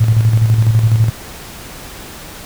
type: tone with tremolo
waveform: sine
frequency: 111.5 Hz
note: A2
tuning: 23 cents sharp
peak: -6 dBFS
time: 0-1.1 s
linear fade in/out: 10 ms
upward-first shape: square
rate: 12 Hz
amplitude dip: 50%
effects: pink hiss -32 dBFS RMS until 2.45 s